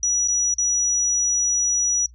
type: tone with dropouts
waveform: sine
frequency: 5850 Hz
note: F#8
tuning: 21 cents flat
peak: -18 dBFS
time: 0.03-2.06 s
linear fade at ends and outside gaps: 1 ms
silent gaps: 0.276-0.283 / 0.54-0.583 s
effects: noise-tail reverb RT60 0.1 s tail -20 dB re dry + added 60 Hz sine -44 dBFS peak until 2.14 s